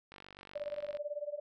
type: click train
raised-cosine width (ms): 0.3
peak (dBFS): -34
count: 42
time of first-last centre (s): 0.12-0.971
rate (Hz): 48.2
type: tone with tremolo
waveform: sine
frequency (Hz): 588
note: D5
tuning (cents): +2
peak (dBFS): -33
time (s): 0.55-1.4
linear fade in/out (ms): 10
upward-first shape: sine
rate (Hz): 18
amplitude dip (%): 90
effects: none